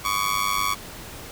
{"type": "tone with amplitude modulation", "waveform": "sawtooth", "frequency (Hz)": 1127, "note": "C#6", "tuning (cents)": 28, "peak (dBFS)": -14, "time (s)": [0.04, 0.75], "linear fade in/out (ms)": 20, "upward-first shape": "sine", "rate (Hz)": 99.8, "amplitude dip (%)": 95, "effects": ["pink hiss -39 dBFS RMS until 1.31 s"]}